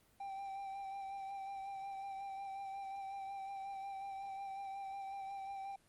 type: tone with vibrato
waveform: triangle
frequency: 784 Hz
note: G5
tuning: in tune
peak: -40 dBFS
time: 0.2-5.76 s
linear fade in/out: 5 ms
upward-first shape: sine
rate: 5.5 Hz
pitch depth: 23 cents each way
effects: pink hiss -70 dBFS RMS until 5.88 s + Opus 32 kbps